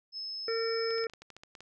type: tone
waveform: sine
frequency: 5200 Hz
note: E8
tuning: 24 cents flat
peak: -36 dBFS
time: 0.12-1.07 s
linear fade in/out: 50 ms
type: harmonic tone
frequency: 454.7 Hz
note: A#4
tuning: 43 cents flat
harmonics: 1 / 3 / 4 / 5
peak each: -30 / -40 / -42 / -44 dBFS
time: 0.48-1.07 s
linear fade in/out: 2 ms
type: clicks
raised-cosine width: 0.2 ms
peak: -31 dBFS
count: 11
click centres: 0.907 / 0.982 / 1.04 / 1.098 / 1.136 / 1.22 / 1.303 / 1.366 / 1.435 / 1.552 / 1.606 s
effects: none